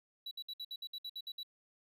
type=tone bursts; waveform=triangle; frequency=3925 Hz; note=B7; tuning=11 cents flat; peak=-39 dBFS; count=11; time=0.26-1.432 s; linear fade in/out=5 ms; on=52 ms; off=60 ms; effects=none